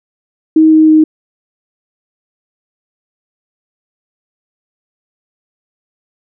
sine tone with pitch steps, 315.9 / 313.9 / 311.9 Hz, D#4 / D#4 / D#4, +26 / +15 / +4 cents, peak -3 dBFS, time 0.56-1.04 s, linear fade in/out 5 ms, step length 160 ms, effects none

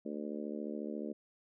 harmonic tone, 74.2 Hz, D2, 18 cents sharp, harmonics 3 / 4 / 5 / 6 / 7 / 8, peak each -41 / -43 / -45 / -47 / -48 / -49 dBFS, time 0.05-1.13 s, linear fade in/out 10 ms, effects none

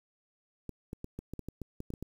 clicks, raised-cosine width 3 ms, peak -26 dBFS, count 12, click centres 0.693 / 0.931 / 1.044 / 1.19 / 1.336 / 1.393 / 1.486 / 1.617 / 1.804 / 1.904 / 1.938 / 2.026 s, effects 9-bit

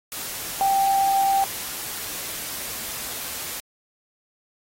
sine tone in noise, 784 Hz, G5, in tune, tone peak -17 dBFS, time 0.61-1.44 s, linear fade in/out 0 ms, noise white, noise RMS -32 dBFS, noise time 0.12-3.6 s, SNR +12 dB, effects AAC 48 kbps

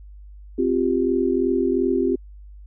sine chord, C suspended fourth, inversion none, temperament equal, 261.6 / 349.2 / 392 Hz, C4 / F4 / G4, 0 / 0 / 0 cents, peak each -22 dBFS, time 0.58-2.16 s, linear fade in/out 10 ms, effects added 50 Hz sine -39 dBFS peak until 2.66 s

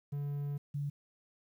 triangle / sine tone pair in turn, 143.4 / 143.4 Hz, D3 / D3, -41 / -41 cents, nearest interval unison, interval 0 cents, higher neither, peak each -32 / -33 dBFS, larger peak first, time 0.12-0.58 / 0.74-0.9 s, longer first, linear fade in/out 10 ms, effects 11-bit

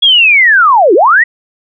sine linear two-way sweep, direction down then up, 3382 to 319.1 to 1986 Hz, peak -3 dBFS, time 0.02-1.24 s, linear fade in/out 10 ms, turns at 0.94 s, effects none

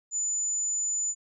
sine tone, 7000 Hz, A8, 10 cents flat, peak -26 dBFS, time 0.11-1.15 s, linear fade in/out 50 ms, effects none

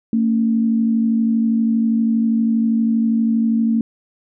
sine tone pair together, 226.1 / 278.6 Hz, A3 / C#4, +47 / +9 cents, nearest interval major third, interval 362 cents, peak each -14 / -24 dBFS, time 0.13-3.81 s, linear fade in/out 2 ms, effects none

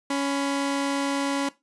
sawtooth tone pair together, 278.7 / 1000 Hz, C#4 / B5, +9 / +21 cents, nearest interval octave + minor seventh, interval 2212 cents, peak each -20 / -30 dBFS, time 0.1-1.49 s, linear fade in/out 5 ms, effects noise-tail reverb RT60 0.2 s tail -17 dB re dry + resampled to 24000 Hz

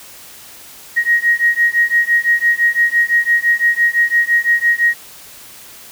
sine beating tone pair, 1881 / 1886.9 Hz, A#6 / A#6, +15 / +21 cents, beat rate 5.9 Hz, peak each -14 dBFS, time 0.96-4.95 s, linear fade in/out 20 ms, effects white hiss -38 dBFS RMS until 5.91 s

